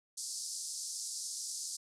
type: band-pass noise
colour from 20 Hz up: pink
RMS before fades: -41 dBFS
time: 0.17-1.77 s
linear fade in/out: 10 ms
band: 4700 to 10000 Hz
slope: 48 dB/octave
effects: none